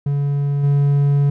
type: tone with level steps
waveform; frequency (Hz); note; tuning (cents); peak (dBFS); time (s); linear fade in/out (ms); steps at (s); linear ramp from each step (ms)
triangle; 142.2; C#3; +45; -14 / -10; 0.06-1.3; 5; 0.63; 10
effects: none